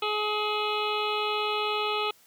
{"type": "harmonic tone with a mistuned harmonic", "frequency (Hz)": 422.4, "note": "G#4", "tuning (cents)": 29, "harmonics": [1, 2, 3, 5, 6, 7, 8, 9, 10], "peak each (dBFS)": [-31, -33, -31, -43, -34, -36, -36, -44, -43], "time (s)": [0.02, 2.11], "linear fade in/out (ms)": 5, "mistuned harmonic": 10, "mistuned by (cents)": -53, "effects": ["white hiss -59 dBFS RMS until 2.26 s", "high-pass 80 Hz 12 dB/octave"]}